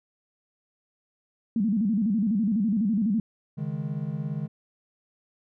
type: tone with vibrato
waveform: sine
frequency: 211.4 Hz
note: G#3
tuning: 31 cents sharp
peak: -21 dBFS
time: 1.56-3.2 s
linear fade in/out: 2 ms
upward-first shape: square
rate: 12 Hz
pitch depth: 140 cents each way
type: chord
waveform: triangle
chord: C# suspended second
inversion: none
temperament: just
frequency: 138.59 / 155.92 / 207.9 Hz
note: C#3 / D#3 / G#3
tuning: 0 / +4 / +2 cents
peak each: -31 / -29 / -33 dBFS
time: 3.57-4.48 s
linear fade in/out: 20 ms
effects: none